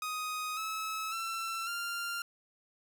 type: tone with pitch steps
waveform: sawtooth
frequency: 1250 / 1295.6 / 1342.8 / 1391.8 Hz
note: D#6 / E6 / E6 / F6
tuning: +8 / -30 / +32 / -6 cents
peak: -31 dBFS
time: 0.02-2.22 s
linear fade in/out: 2 ms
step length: 550 ms
effects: 10-bit